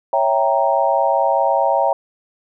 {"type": "chord", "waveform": "sine", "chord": "C# diminished seventh", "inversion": "none", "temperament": "equal", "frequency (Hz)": [554.4, 659.3, 784, 932.3], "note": ["C#5", "E5", "G5", "Bb5"], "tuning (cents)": [0, 0, 0, 0], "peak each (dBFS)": -19, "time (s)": [0.13, 1.93], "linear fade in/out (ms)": 2, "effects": []}